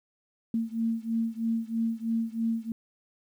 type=beating tone pair; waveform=sine; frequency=226.1 / 229.2 Hz; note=A3 / A#3; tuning=+47 / -29 cents; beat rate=3.1 Hz; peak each=-29 / -30 dBFS; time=0.54-2.72 s; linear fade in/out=2 ms; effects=10-bit